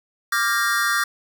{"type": "chord", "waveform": "square", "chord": "G minor seventh", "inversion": "second", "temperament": "equal with one note detuned", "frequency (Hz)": [1174.7, 1396.9, 1607.4, 1864.7], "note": ["D6", "F6", "G6", "Bb6"], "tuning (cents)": [0, 0, 43, 0], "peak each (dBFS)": -25, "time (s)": [0.32, 1.04], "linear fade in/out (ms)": 5, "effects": []}